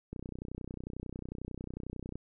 click train, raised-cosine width 3 ms, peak -27 dBFS, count 64, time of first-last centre 0.13-2.156 s, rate 31.1 Hz, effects none

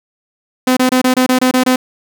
sawtooth tone bursts, 255.1 Hz, C4, 44 cents flat, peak -5 dBFS, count 9, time 0.67-1.76 s, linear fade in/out 5 ms, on 98 ms, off 26 ms, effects none

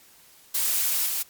blue noise with level steps, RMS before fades -24 / -27 dBFS, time 0.54-1.23 s, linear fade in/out 10 ms, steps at 1.06 s, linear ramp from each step 5 ms, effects white hiss -54 dBFS RMS until 1.29 s + MP3 96 kbps

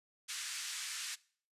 white band-pass noise, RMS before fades -42 dBFS, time 0.28-1.16 s, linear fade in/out 20 ms, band 1400 to 8500 Hz, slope 24 dB/octave, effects noise-tail reverb RT60 0.5 s tail -22 dB re dry + resampled to 32000 Hz

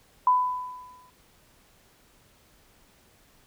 sine tone with exponential decay, 1000 Hz, B5, 21 cents sharp, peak -15 dBFS, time 0.27-1.1 s, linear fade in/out 2 ms, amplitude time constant 180 ms, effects pink hiss -60 dBFS RMS until 3.46 s

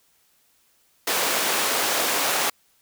pink high-pass noise, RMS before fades -23 dBFS, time 1.07-2.5 s, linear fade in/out 5 ms, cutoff 480 Hz, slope 12 dB/octave, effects white hiss -63 dBFS RMS until 2.81 s

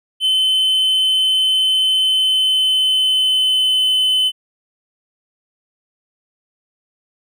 triangle tone with pitch glide, 3057 to 3036 Hz, G7 to F#7, -44 to +44 cents, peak -11 dBFS, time 0.2-4.32 s, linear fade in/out 50 ms, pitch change -12 cents, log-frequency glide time 2.02-4.02 s, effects none

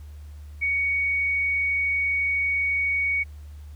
sine tone, 2237 Hz, C#7, 15 cents sharp, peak -21 dBFS, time 0.61-3.24 s, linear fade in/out 20 ms, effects added 74 Hz sine -38 dBFS peak until 3.75 s + pink hiss -59 dBFS RMS until 3.75 s

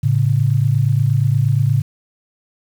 sine tone pair together, 110.6 / 139.09 Hz, A2 / C#3, +9 / +6 cents, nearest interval major third, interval 397 cents, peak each -15 dBFS, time 0.03-1.82 s, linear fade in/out 10 ms, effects 7-bit

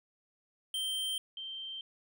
square / sine tone pair in turn, 3136 / 3136 Hz, G7 / G7, 0 / 0 cents, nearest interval unison, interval 0 cents, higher neither, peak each -33 / -39 dBFS, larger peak first, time 0.74-1.18 / 1.37-1.81 s, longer neither, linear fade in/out 2 ms, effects none

